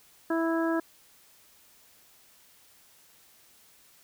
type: harmonic tone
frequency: 329 Hz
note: E4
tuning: 3 cents flat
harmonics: 1 / 2 / 3 / 4 / 5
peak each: -26 / -32 / -36 / -37 / -36 dBFS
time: 0.3-0.8 s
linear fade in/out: 5 ms
effects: white hiss -59 dBFS RMS until 4.03 s